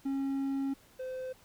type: tone pair in turn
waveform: triangle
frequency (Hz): 272.9 / 515.2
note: C#4 / C5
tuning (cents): -27 / -27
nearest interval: major seventh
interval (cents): 1100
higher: second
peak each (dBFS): -28 / -34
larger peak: first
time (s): 0.05-0.74 / 0.99-1.33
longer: first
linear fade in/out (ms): 10
effects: pink hiss -61 dBFS RMS until 1.44 s